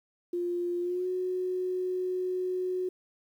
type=tone with pitch glide; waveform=sine; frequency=350.7 to 367.1 Hz; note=F4 to F#4; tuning=+7 to -14 cents; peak=-28 dBFS; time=0.33-2.89 s; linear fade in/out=5 ms; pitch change=+79 cents; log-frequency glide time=0.81-1.07 s; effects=10-bit